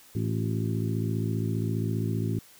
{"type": "harmonic tone with a mistuned harmonic", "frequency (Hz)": 55, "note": "A1", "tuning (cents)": 0, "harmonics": [2, 3, 4, 5, 6, 7], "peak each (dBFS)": [-28, -32, -34, -36, -38, -39], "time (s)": [0.15, 2.39], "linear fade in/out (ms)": 5, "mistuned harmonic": 6, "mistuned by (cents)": 70, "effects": ["white hiss -54 dBFS RMS until 2.59 s"]}